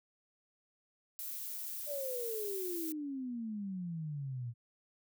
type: noise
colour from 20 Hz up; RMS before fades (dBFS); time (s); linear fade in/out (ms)
violet; -42; 1.19-2.92; 0
type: exponential sweep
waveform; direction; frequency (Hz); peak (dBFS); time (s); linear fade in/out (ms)
sine; down; 595 to 115.1; -37; 1.86-4.54; 50
effects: none